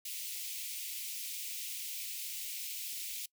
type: high-pass noise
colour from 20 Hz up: white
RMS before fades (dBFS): -41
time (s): 0.05-3.26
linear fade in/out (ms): 5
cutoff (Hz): 2200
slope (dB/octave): 48
effects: noise-tail reverb RT60 0.1 s tail -23 dB re dry